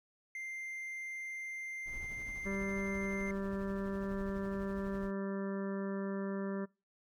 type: tone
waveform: triangle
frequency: 2093 Hz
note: C7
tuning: in tune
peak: -38 dBFS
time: 0.35-3.31 s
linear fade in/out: 2 ms
type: noise with tremolo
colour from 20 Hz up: brown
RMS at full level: -46 dBFS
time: 1.85-5.12 s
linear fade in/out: 50 ms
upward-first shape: triangle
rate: 12 Hz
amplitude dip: 55%
type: harmonic tone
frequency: 196 Hz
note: G3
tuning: in tune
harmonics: 1 / 2 / 3 / 5 / 6 / 7 / 8 / 9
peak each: -37 / -41 / -45 / -52 / -53 / -54 / -57 / -53 dBFS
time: 2.45-6.66 s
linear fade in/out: 20 ms
effects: noise-tail reverb RT60 0.3 s tail -25 dB re dry